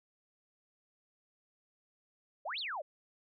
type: exponential two-way sweep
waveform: sine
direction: up then down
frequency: 530 to 4600 to 530 Hz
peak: -36 dBFS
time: 2.45-2.82 s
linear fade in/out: 10 ms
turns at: 2.59 s
effects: none